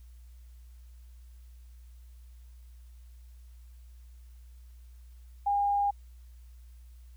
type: tone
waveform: sine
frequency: 810 Hz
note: G#5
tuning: 43 cents flat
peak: -24 dBFS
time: 5.46-5.91 s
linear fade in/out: 10 ms
effects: added 60 Hz sine -48 dBFS peak until 7.16 s + white hiss -69 dBFS RMS until 7.16 s